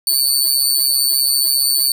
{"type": "tone with amplitude modulation", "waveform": "20% pulse", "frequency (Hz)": 4503, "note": "C#8", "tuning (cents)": 26, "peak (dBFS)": -4, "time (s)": [0.07, 1.92], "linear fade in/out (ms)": 2, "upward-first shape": "sine", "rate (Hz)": 135, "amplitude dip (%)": 75, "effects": ["7-bit"]}